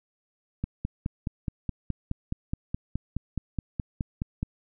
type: click train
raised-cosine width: 5 ms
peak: -16 dBFS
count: 19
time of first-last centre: 0.64-4.429 s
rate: 4.75 Hz
effects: none